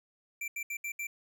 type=tone bursts at uneven times; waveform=square; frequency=2349 Hz; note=D7; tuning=in tune; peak=-35 dBFS; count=5; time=0.41-0.48 / 0.56-0.63 / 0.7-0.77 / 0.84-0.92 / 0.99-1.07 s; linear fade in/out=5 ms; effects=none